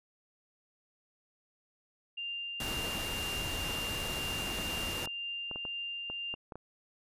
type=tone with tremolo; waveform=sine; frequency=2794 Hz; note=F7; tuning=in tune; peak=-35 dBFS; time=2.17-6.35 s; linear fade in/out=10 ms; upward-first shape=triangle; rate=2 Hz; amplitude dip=25%
type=noise; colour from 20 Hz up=pink; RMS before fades=-38 dBFS; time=2.6-5.06 s; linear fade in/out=2 ms
type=clicks; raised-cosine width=1 ms; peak=-29 dBFS; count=12; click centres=4.52 / 4.587 / 4.774 / 4.98 / 5.074 / 5.513 / 5.559 / 5.652 / 6.1 / 6.34 / 6.522 / 6.556 s
effects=resampled to 32000 Hz